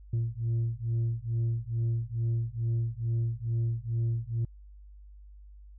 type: beating tone pair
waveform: sine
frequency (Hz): 114.3 / 116.6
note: A#2 / A#2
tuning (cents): -34 / +1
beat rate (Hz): 2.3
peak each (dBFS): -28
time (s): 0.13-4.45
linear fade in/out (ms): 5
effects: tanh soft clip ceiling -24 dBFS + added 50 Hz sine -47 dBFS peak until 5.78 s